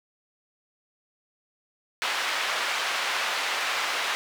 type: band-pass noise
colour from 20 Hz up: white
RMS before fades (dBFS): -28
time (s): 2.02-4.15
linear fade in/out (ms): 0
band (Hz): 740 to 2800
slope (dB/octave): 12
effects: none